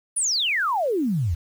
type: exponential sweep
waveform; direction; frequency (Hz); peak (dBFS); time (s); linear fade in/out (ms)
sine; down; 10260 to 74.5; -20; 0.16-1.35; 10
effects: 8-bit